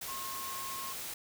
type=tone in noise; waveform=sine; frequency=1077 Hz; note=C6; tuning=50 cents sharp; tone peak=-41 dBFS; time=0.08-0.93 s; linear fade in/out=5 ms; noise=white; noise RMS=-41 dBFS; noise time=0.01-1.14 s; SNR=-3 dB; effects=none